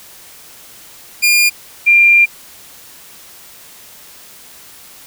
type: tone pair in turn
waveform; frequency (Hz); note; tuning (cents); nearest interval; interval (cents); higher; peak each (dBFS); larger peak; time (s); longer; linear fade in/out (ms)
sawtooth / sine; 2414 / 2388; D7 / D7; +47 / +28; unison; 19; first; -5; neither; 1.22-1.5 / 1.86-2.26; second; 20
effects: white hiss -39 dBFS RMS until 5.06 s